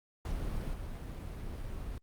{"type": "noise with level steps", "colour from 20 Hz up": "brown", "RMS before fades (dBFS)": [-36, -40], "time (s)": [0.25, 1.98], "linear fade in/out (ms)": 2, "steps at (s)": 0.73, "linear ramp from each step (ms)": 10, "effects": ["Opus 48 kbps"]}